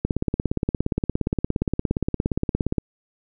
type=click train; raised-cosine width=3 ms; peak=-8 dBFS; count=48; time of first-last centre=0.05-2.783 s; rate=17.2 Hz; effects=none